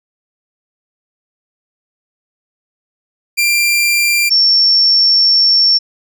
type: tone pair in turn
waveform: sawtooth / sine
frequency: 2376 / 5446 Hz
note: D7 / F8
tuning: +20 / -44 cents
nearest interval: octave + major second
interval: 1436 cents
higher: second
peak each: -7 dBFS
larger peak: neither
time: 3.37-4.3 / 4.3-5.79 s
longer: second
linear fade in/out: 20 ms
effects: none